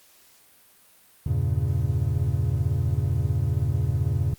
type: chord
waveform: triangle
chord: E diminished seventh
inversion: none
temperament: equal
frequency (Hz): 82.41 / 98 / 116.54 / 138.59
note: E2 / G2 / Bb2 / Db3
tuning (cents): 0 / 0 / 0 / 0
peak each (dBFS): -25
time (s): 1.26-4.34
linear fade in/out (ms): 5
effects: white hiss -56 dBFS RMS until 4.38 s + Opus 48 kbps